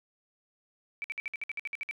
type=tone bursts; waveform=sine; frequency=2313 Hz; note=D7; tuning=27 cents flat; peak=-32 dBFS; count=12; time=1.02-1.911 s; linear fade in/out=0 ms; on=22 ms; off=57 ms; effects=none